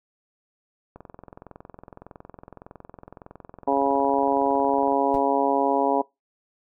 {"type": "click train", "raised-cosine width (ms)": 1, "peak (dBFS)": -27, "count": 87, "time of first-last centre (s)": [0.96, 4.923], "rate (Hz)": 21.7}
{"type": "harmonic tone", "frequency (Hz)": 138.59, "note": "C#3", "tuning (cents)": 0, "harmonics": [2, 3, 4, 5, 6, 7], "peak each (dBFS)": [-26, -26, -26, -26, -26, -26], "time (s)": [3.67, 6.02], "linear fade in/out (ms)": 10}
{"type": "noise with exponential decay", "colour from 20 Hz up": "brown", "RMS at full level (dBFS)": -32, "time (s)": [5.14, 5.24], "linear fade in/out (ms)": 2, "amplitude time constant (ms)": 21}
{"effects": ["noise-tail reverb RT60 0.2 s tail -22 dB re dry"]}